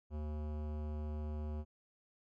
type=tone with hard clipping; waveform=sine; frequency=75.6 Hz; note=D#2; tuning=49 cents flat; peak=-40 dBFS; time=0.1-1.65 s; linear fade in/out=50 ms; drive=18 dB; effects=none